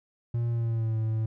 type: tone with pitch glide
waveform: triangle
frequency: 117.9 to 110.64 Hz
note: A#2 to A2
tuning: +20 to +10 cents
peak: -23 dBFS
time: 0.34-1.26 s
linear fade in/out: 5 ms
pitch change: -110 cents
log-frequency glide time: 0.49-0.97 s
effects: none